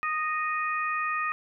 harmonic tone, 620 Hz, D#5, 6 cents flat, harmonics 2 / 3 / 4, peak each -28 / -32 / -34 dBFS, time 0.03-1.32 s, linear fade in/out 0 ms, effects none

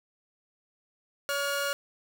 sawtooth tone pair together, 564 / 1421.2 Hz, C#5 / F6, +30 / +30 cents, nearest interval octave + major third, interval 1600 cents, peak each -27 dBFS, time 1.29-1.73 s, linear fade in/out 0 ms, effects none

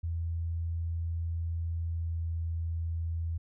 sine tone with pitch glide, 83.4 to 82.82 Hz, E2 to E2, +21 to +9 cents, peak -30 dBFS, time 0.03-3.38 s, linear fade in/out 10 ms, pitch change -12 cents, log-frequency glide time 1.89-2.22 s, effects none

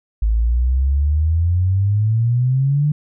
sine exponential sweep, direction up, 52.6 to 151.4 Hz, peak -13 dBFS, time 0.22-2.92 s, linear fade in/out 5 ms, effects none

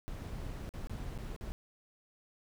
brown noise with dropouts, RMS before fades -41 dBFS, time 0.08-1.52 s, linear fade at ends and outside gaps 0 ms, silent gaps 0.691-0.738 / 0.871-0.896 / 1.177-1.187 / 1.363-1.41 s, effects none

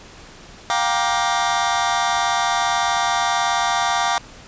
sawtooth chord, G minor seventh, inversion third, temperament just, 705.6 / 784 / 940.8 / 1176 Hz, F5 / G5 / Bb5 / D6, +18 / 0 / +16 / +2 cents, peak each -19 dBFS, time 0.7-4.18 s, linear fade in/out 0 ms, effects pink hiss -42 dBFS RMS until 4.47 s + resampled to 16000 Hz

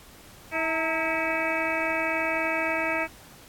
harmonic tone with a mistuned harmonic, 323.6 Hz, E4, 32 cents flat, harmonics 1 / 2 / 3 / 4 / 5 / 6 / 7 / 8, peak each -34 / -30 / -33 / -35 / -34 / -34 / -30 / -33 dBFS, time 0.51-3.08 s, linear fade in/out 50 ms, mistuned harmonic 3, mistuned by -90 cents, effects pink hiss -50 dBFS RMS until 3.48 s + AAC 64 kbps

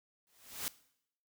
white noise with exponential growth, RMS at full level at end -35 dBFS, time 0.27-0.68 s, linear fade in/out 0 ms, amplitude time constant 87 ms, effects noise-tail reverb RT60 0.7 s tail -19 dB re dry

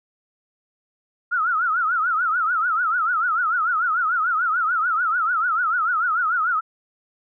sine tone with vibrato, 1358 Hz, F6, 49 cents flat, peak -18 dBFS, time 1.31-6.61 s, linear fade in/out 20 ms, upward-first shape triangle, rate 6.8 Hz, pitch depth 180 cents each way, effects none

